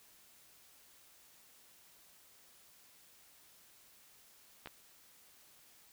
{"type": "clicks", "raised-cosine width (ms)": 0.3, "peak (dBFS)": -29, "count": 2, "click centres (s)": [4.659, 4.673], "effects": ["white hiss -63 dBFS RMS until 5.92 s"]}